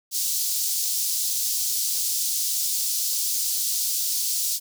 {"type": "high-pass noise", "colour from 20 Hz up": "pink", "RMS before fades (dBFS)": -25, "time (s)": [0.11, 4.6], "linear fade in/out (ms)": 50, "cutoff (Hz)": 4700, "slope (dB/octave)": 24, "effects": []}